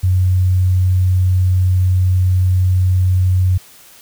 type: tone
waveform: sine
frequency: 92 Hz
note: F#2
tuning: 9 cents flat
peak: -10 dBFS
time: 0.03-3.58 s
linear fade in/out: 10 ms
effects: white hiss -43 dBFS RMS until 4.01 s